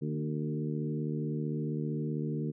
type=harmonic tone with a mistuned harmonic; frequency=75.5 Hz; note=D2; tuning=48 cents sharp; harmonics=2 / 3 / 4 / 5 / 6; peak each=-33 / -37 / -39 / -41 / -43 dBFS; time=0.01-2.52 s; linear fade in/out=20 ms; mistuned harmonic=3; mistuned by=+21 cents; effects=none